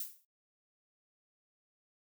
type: noise with exponential decay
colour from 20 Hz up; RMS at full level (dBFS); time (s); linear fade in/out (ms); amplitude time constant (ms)
violet; -36; 0-0.25; 2; 53
effects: noise-tail reverb RT60 0.1 s tail -18 dB re dry